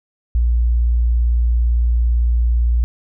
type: tone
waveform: sine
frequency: 58.9 Hz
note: A#1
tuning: 19 cents sharp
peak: -12 dBFS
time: 0.35-2.84 s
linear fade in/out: 0 ms
effects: none